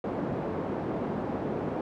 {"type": "band-pass noise", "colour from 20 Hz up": "pink", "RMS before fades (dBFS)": -32, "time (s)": [0.04, 1.81], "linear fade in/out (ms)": 2, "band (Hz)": [180, 670], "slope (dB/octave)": 12, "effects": []}